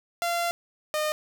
sawtooth tone pair in turn, 688 / 610.6 Hz, F5 / D#5, -26 / -33 cents, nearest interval major second, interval 207 cents, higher first, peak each -21 dBFS, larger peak neither, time 0.22-0.51 / 0.94-1.12 s, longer first, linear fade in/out 0 ms, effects none

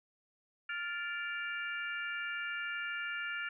harmonic tone with a mistuned harmonic, 466.4 Hz, A#4, 1 cent sharp, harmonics 3 / 4 / 5 / 6, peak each -39 / -41 / -43 / -45 dBFS, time 0.69-3.49 s, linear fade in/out 5 ms, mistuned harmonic 4, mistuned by -110 cents, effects none

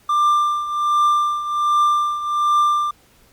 triangle tone with tremolo, 1188 Hz, D6, 20 cents sharp, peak -10 dBFS, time 0.09-2.91 s, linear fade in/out 5 ms, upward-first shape triangle, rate 1.3 Hz, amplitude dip 75%, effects pink hiss -54 dBFS RMS until 3.32 s + Opus 48 kbps

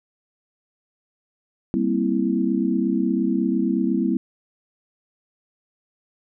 sine chord, C dominant seventh, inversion second, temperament equal, 196 / 233.1 / 261.6 / 329.6 Hz, G3 / Bb3 / C4 / E4, 0 / 0 / 0 / 0 cents, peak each -24 dBFS, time 1.74-4.17 s, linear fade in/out 0 ms, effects none

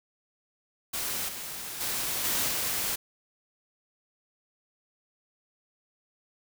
white noise with level steps, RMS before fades -32 / -38 / -31 / -28 / -30 dBFS, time 0.93-2.96 s, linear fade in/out 10 ms, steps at 1.28 / 1.8 / 2.24 / 2.48 s, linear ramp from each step 10 ms, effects none

